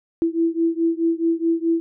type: beating tone pair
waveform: sine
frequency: 329.6 / 334.3 Hz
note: E4 / E4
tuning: 0 / +24 cents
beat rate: 4.7 Hz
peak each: -20 / -21 dBFS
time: 0.22-1.8 s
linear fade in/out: 0 ms
effects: none